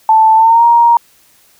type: tone with pitch glide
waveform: sine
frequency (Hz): 881 to 938.8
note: A5 to A#5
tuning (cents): +2 to +12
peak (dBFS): -4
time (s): 0.09-0.97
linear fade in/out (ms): 2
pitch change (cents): +110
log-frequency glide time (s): 0.35-0.64
effects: white hiss -49 dBFS RMS until 1.59 s